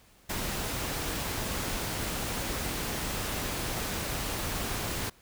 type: noise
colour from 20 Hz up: pink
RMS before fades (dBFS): -33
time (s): 0.29-5.1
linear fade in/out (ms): 10
effects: pink hiss -60 dBFS RMS until 5.21 s